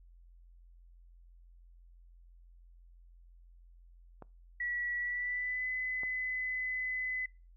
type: clicks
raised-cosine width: 1 ms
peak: -33 dBFS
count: 2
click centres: 4.223 / 6.034 s
type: tone with pitch glide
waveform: sine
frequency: 1938 to 2016 Hz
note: B6 to B6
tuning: -33 to +35 cents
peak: -33 dBFS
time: 4.6-7.26 s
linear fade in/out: 5 ms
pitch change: +68 cents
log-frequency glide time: 4.97-5.68 s
effects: noise-tail reverb RT60 0.3 s tail -24 dB re dry + added 43 Hz sine -55 dBFS peak until 7.56 s